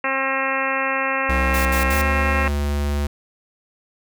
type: harmonic tone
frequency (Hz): 267.9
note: C4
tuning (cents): +41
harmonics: 1 / 2 / 3 / 4 / 5 / 6 / 7 / 8 / 9 / 10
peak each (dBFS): -32 / -27 / -30 / -26 / -29 / -29 / -26 / -30 / -31 / -29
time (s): 0.04-2.48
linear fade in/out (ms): 2
type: tone with pitch glide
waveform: square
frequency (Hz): 65.41 to 72.16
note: C2 to D2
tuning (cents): 0 to -30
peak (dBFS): -20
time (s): 1.29-3.07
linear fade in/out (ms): 5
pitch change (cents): +170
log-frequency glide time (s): 1.87-1.96
type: noise bursts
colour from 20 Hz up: white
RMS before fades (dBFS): -29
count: 3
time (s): 1.54-2.014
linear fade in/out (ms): 0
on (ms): 110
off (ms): 72
effects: none